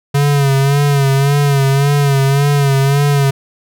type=tone with vibrato; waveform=square; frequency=140 Hz; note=C#3; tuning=18 cents sharp; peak=-10 dBFS; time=0.14-3.31 s; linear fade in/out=10 ms; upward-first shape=sine; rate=1.8 Hz; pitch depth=53 cents each way; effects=none